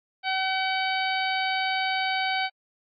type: harmonic tone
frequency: 760 Hz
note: F#5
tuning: 46 cents sharp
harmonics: 1 / 2 / 3 / 4 / 5 / 6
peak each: -27 / -31 / -30 / -34 / -36 / -36 dBFS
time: 0.23-2.5 s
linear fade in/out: 50 ms
effects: AAC 48 kbps